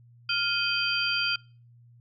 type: tone cluster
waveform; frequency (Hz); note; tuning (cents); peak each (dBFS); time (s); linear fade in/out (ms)
sine; 1401 / 2507 / 3129 / 4727; F6 / D#7 / G7 / D8; +5 / +12 / -4 / +10; -30; 0.29-1.36; 5
effects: noise-tail reverb RT60 0.4 s tail -26 dB re dry + added 119 Hz sine -52 dBFS peak until 2 s